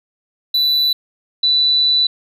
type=tone pair in turn; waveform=triangle / sine; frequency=3975 / 3975 Hz; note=B7 / B7; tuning=+10 / +10 cents; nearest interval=unison; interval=0 cents; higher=neither; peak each=-11 dBFS; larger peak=neither; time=0.54-0.93 / 1.43-2.07 s; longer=second; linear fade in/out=5 ms; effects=none